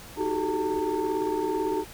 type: tone cluster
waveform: sine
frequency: 312.9 / 371.3 / 389.2 / 428.8 / 900 Hz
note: D#4 / F#4 / G4 / A4 / A5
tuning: +10 / +6 / -12 / -45 / +39 cents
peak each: -30 dBFS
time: 0.16-1.85 s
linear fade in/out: 50 ms
effects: tanh soft clip ceiling -18 dBFS + pink hiss -45 dBFS RMS until 1.93 s